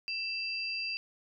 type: tone pair together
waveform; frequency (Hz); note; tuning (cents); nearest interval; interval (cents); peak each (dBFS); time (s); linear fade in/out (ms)
sine; 2665 / 4753; E7 / D8; +18 / +20; minor seventh; 1002; -35 / -36; 0.08-0.97; 0
effects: none